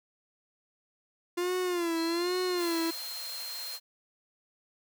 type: tone with vibrato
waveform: 45% pulse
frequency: 347.3 Hz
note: F4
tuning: 10 cents flat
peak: -28 dBFS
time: 1.37-2.91 s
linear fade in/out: 10 ms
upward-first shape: sine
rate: 1.2 Hz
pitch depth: 95 cents each way
type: tone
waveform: sine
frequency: 4186 Hz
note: C8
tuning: in tune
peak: -38 dBFS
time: 1.95-3.8 s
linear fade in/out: 50 ms
type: high-pass noise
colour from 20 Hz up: white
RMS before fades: -42 dBFS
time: 2.56-3.8 s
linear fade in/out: 50 ms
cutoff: 470 Hz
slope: 96 dB/octave
effects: none